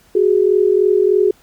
sine tone pair together, 372 / 415.3 Hz, F#4 / G#4, +9 / 0 cents, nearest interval major second, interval 191 cents, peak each -13 dBFS, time 0.15-1.31 s, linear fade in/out 5 ms, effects pink hiss -52 dBFS RMS until 1.42 s

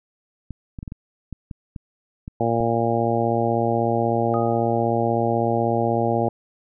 clicks, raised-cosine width 5 ms, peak -20 dBFS, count 10, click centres 0.507 / 0.788 / 0.829 / 0.878 / 0.921 / 1.327 / 1.512 / 1.762 / 2.279 / 2.606 s
harmonic tone, 116.2 Hz, A#2, 5 cents flat, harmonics 1 / 2 / 3 / 4 / 5 / 6 / 7, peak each -26 / -26 / -26 / -26 / -26 / -26 / -26 dBFS, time 2.4-6.29 s, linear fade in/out 5 ms
sine tone with exponential decay, 1244.5 Hz, D#6, in tune, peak -27 dBFS, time 4.34-4.9 s, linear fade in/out 0 ms, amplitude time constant 120 ms
effects none

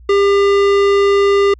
sine tone with tanh clipping, 400 Hz, G4, 35 cents sharp, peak -11 dBFS, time 0.09-1.54 s, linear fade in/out 5 ms, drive 18 dB, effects added 60 Hz sine -37 dBFS peak until 1.59 s

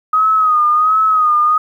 sine tone with vibrato, 1252 Hz, D#6, 10 cents sharp, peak -9 dBFS, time 0.13-1.58 s, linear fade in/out 5 ms, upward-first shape sine, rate 1.4 Hz, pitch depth 60 cents each way, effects 8-bit

